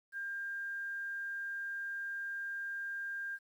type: tone with quantisation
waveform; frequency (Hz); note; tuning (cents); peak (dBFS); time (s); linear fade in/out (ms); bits
sine; 1600; G6; +35; -37; 0.12-3.39; 50; 11
effects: none